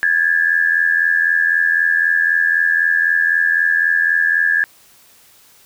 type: tone pair together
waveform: sine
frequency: 1647 / 1730.9 Hz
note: G#6 / A6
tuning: -15 / -29 cents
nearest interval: minor second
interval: 86 cents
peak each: -15 dBFS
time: 0.03-4.64 s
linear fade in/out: 0 ms
effects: white hiss -49 dBFS RMS until 5.65 s